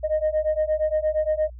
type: beating tone pair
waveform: sine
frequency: 614 / 622.6 Hz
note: D#5 / D#5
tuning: -23 / +1 cents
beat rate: 8.6 Hz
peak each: -22 dBFS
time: 0.03-1.5 s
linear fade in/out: 20 ms
effects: tanh soft clip ceiling -15 dBFS + added 60 Hz sine -37 dBFS peak until 1.59 s